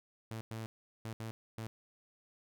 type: tone bursts at uneven times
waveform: sawtooth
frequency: 111.7 Hz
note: A2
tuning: 27 cents sharp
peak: -36 dBFS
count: 5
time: 0.31-0.41 / 0.51-0.66 / 1.05-1.13 / 1.2-1.31 / 1.58-1.67 s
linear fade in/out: 0 ms
effects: none